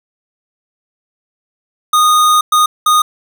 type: tone bursts at uneven times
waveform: square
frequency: 1234 Hz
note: D#6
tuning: 15 cents flat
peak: -8 dBFS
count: 3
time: 1.93-2.41 / 2.52-2.66 / 2.86-3.02 s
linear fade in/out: 5 ms
effects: none